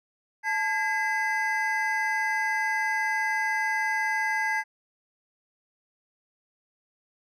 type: tone cluster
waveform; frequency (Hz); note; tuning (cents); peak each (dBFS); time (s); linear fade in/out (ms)
triangle; 873 / 1633 / 2026; A5 / G#6 / B6; -14 / -30 / +44; -27; 0.43-4.64; 50
effects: none